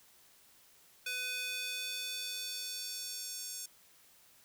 square tone with high-pass filter sweep, 499.8 Hz, B4, 21 cents sharp, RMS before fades -40 dBFS, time 1.06-3.66 s, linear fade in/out 5 ms, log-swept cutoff 2200 to 6600 Hz, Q 1.8, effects white hiss -63 dBFS RMS until 4.44 s

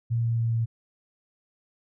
sine tone with pitch steps, 116.54 / 115.87 / 115.2 / 114.54 Hz, A#2 / A#2 / A#2 / A#2, 0 / -10 / -20 / -30 cents, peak -22 dBFS, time 0.1-0.66 s, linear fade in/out 20 ms, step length 140 ms, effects none

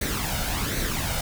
pink noise with flanger, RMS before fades -27 dBFS, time 0.01-1.21 s, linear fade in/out 5 ms, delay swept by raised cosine 0.48 to 1.39 ms, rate 1.3 Hz, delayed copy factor +0.6, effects none

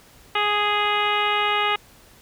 harmonic tone, 415.3 Hz, G#4, in tune, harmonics 1 / 2 / 3 / 4 / 5 / 6 / 7 / 8 / 9, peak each -29 / -25 / -24 / -31 / -27 / -29 / -27 / -36 / -36 dBFS, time 0.35-1.76 s, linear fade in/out 5 ms, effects pink hiss -51 dBFS RMS until 2.21 s

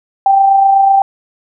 sine tone with amplitude modulation, 784 Hz, G5, in tune, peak -4 dBFS, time 0.26-1.02 s, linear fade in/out 2 ms, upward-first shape sine, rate 28 Hz, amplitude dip 35%, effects none

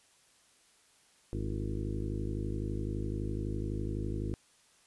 harmonic tone with a mistuned harmonic, 51.91 Hz, G#1, in tune, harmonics 1 / 2 / 3 / 4 / 5 / 6 / 7 / 8 / 9, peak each -37 / -37 / -44 / -43 / -44 / -43 / -42 / -49 / -50 dBFS, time 1.33-4.34 s, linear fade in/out 0 ms, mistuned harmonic 7, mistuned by -57 cents, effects white hiss -65 dBFS RMS until 4.86 s + resampled to 24000 Hz

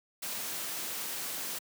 white noise, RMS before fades -37 dBFS, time 0.22-1.59 s, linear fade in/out 10 ms, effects high-pass 150 Hz 12 dB/octave

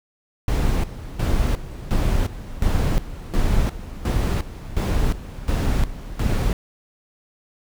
brown noise with tremolo, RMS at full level -19 dBFS, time 0.48-6.53 s, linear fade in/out 2 ms, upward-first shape square, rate 1.4 Hz, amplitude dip 80%, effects none

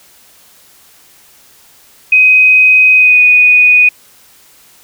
sine tone with pitch glide, 2515 to 2480 Hz, D#7 to D#7, +18 to -6 cents, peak -3 dBFS, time 2.12-3.89 s, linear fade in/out 5 ms, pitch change -24 cents, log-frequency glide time 2.95-3.21 s, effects white hiss -44 dBFS RMS until 4.83 s

